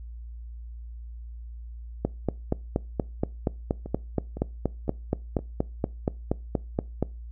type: two click trains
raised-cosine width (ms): 2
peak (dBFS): -22 / -10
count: 4 / 22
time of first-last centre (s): 3.86-5.391 / 2.05-7.026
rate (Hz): 1.96 / 4.22
effects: noise-tail reverb RT60 0.3 s tail -23 dB re dry + added 58 Hz sine -37 dBFS peak until 7.31 s